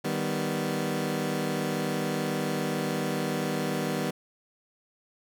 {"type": "chord", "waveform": "20% pulse", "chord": "Eb augmented", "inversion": "none", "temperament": "equal", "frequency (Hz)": [155.56, 196, 246.9], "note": ["Eb3", "G3", "B3"], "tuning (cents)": [0, 0, 0], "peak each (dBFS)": -27, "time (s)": [0.04, 4.11], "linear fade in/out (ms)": 10, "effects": []}